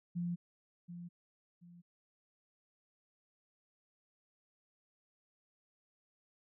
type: tone with echo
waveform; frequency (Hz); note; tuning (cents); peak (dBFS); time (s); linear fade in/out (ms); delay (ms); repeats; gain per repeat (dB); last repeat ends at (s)
sine; 173.8; F3; -8; -34; 0.15-0.36; 20; 730; 2; -10; 1.82
effects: none